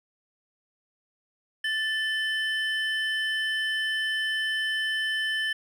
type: tone pair together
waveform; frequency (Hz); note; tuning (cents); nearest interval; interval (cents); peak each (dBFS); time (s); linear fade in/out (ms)
triangle; 1760 / 3049; A6 / G7; 0 / -49; minor seventh; 951; -25 / -29; 1.64-5.53; 5
effects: none